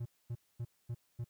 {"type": "tone bursts", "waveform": "triangle", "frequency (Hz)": 118.7, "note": "A#2", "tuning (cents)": 32, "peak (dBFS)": -34, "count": 5, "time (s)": [0, 1.245], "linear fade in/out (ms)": 10, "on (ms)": 57, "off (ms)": 240, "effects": ["white hiss -75 dBFS RMS until 1.29 s"]}